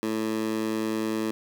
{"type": "tone with high-pass filter", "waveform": "15% pulse", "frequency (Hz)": 110, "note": "A2", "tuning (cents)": 0, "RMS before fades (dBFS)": -28, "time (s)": [0.03, 1.31], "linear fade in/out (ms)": 0, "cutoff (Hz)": 270, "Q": 2, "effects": []}